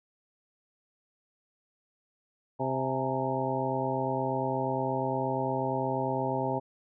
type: harmonic tone with a mistuned harmonic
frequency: 131.6 Hz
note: C3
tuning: 10 cents sharp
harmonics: 1 / 2 / 3 / 4 / 5 / 6 / 7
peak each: -35 / -35 / -35 / -35 / -35 / -35 / -35 dBFS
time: 2.59-6.6 s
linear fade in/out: 20 ms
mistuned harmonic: 6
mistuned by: +92 cents
effects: none